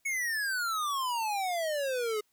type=exponential sweep; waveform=square; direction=down; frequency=2228 to 415.3 Hz; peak=-30 dBFS; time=0.05-2.21 s; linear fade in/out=10 ms; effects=white hiss -73 dBFS RMS until 2.32 s